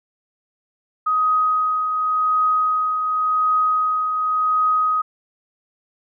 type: tone with tremolo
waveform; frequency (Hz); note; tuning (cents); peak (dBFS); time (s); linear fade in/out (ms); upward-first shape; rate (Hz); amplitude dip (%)
sine; 1256; D#6; +16; -14; 1.06-5.02; 10; triangle; 0.9; 45
effects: none